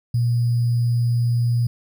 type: tone with sample-and-hold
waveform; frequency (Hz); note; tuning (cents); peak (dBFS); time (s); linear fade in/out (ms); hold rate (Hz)
sine; 119.2; A#2; +39; -16; 0.14-1.67; 5; 4900
effects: none